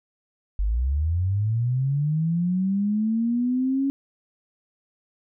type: linear sweep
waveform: sine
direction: up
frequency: 46.73 to 277.2 Hz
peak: -20 dBFS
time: 0.59-3.9 s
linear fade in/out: 0 ms
effects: none